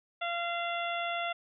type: harmonic tone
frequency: 688 Hz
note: F5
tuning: 26 cents flat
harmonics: 1 / 2 / 3 / 4 / 5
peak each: -34 / -37 / -39 / -40 / -41 dBFS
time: 0.21-1.33 s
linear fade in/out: 10 ms
effects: none